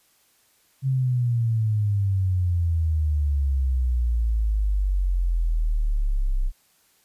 sine exponential sweep, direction down, 135.3 to 31.5 Hz, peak -19 dBFS, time 0.82-6.52 s, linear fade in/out 50 ms, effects white hiss -62 dBFS RMS until 7.04 s + resampled to 32000 Hz

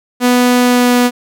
sawtooth tone with pitch glide, 246.9 to 245.2 Hz, B3 to B3, 0 to -12 cents, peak -4 dBFS, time 0.2-1.11 s, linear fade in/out 50 ms, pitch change -12 cents, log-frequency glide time 0.62-0.93 s, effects none

